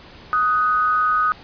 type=tone pair together; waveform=sine; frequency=1250.4 / 1487 Hz; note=D#6 / F#6; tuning=+8 / +8 cents; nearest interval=minor third; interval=300 cents; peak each=-16 / -23 dBFS; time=0.33-1.32 s; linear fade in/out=0 ms; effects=pink hiss -43 dBFS RMS until 1.43 s + resampled to 11025 Hz